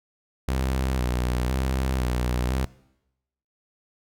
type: tone with vibrato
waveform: sawtooth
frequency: 63.4 Hz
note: B1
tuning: 46 cents sharp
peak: -19 dBFS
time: 0.48-2.65 s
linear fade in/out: 0 ms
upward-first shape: square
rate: 0.99 Hz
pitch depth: 54 cents each way
effects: noise-tail reverb RT60 0.9 s tail -21 dB re dry